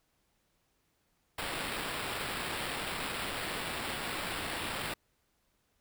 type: noise with sample-and-hold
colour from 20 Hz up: white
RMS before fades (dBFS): -37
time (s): 1.38-4.94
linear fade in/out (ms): 5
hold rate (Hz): 6300
effects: pink hiss -75 dBFS RMS until 5.8 s